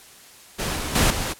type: noise with level steps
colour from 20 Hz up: pink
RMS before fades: -26 / -28 / -18 / -26 dBFS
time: 0.58-1.34 s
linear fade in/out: 20 ms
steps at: 0.76 / 0.95 / 1.1 s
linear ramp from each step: 5 ms
effects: white hiss -47 dBFS RMS until 1.39 s + low-pass 12000 Hz 12 dB/octave